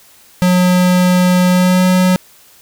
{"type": "tone with pitch glide", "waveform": "square", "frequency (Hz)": [181, 183.53], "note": ["F#3", "F#3"], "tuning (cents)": [-38, -14], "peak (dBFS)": -9, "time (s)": [0.42, 2.16], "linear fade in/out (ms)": 0, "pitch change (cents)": 24, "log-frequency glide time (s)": [1.5, 1.84], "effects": ["white hiss -45 dBFS RMS until 2.61 s"]}